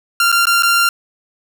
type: tone with dropouts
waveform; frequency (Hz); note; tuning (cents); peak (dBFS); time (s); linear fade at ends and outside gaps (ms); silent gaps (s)
sawtooth; 1386; F6; -14; -7; 0.2-0.89; 2; 0.318-0.325 / 0.455-0.469 / 0.624-0.632
effects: none